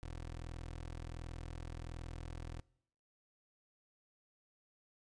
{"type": "tone", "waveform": "20% pulse", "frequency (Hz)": 41.37, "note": "E1", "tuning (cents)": 7, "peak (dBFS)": -39, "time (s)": [0.03, 2.6], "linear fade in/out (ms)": 0, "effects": ["noise-tail reverb RT60 0.7 s tail -23 dB re dry", "resampled to 22050 Hz"]}